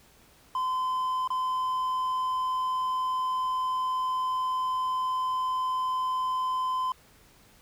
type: tone with dropouts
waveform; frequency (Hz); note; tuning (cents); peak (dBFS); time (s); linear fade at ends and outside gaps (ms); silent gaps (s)
triangle; 1025; C6; -36; -24; 0.55-6.92; 2; 1.276-1.303
effects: pink hiss -58 dBFS RMS until 7.61 s